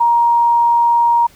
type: tone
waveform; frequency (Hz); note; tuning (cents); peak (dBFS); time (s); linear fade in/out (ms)
sine; 941; A#5; +16; -9; 0-1.27; 10
effects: pink hiss -47 dBFS RMS until 1.35 s